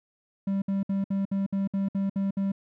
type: tone bursts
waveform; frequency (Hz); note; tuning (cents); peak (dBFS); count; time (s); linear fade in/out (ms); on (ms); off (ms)
triangle; 196; G3; 0; -22; 10; 0.47-2.519; 5; 150; 61
effects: none